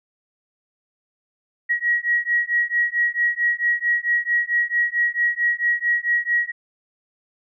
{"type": "beating tone pair", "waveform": "sine", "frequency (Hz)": [1903, 1907.5], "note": ["A#6", "A#6"], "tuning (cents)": [35, 39], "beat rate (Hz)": 4.5, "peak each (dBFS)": -21, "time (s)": [1.69, 6.52], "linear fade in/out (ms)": 20, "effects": []}